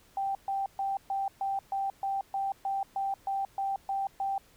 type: tone bursts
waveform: sine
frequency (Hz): 784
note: G5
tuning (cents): 0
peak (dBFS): -28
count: 14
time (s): 0.17-4.38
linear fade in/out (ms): 2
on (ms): 180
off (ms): 130
effects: pink hiss -61 dBFS RMS until 4.56 s